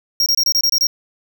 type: tone bursts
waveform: square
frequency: 5588 Hz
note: F8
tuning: in tune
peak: -13 dBFS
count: 8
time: 0.2-0.87 s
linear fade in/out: 2 ms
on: 61 ms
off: 26 ms
effects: none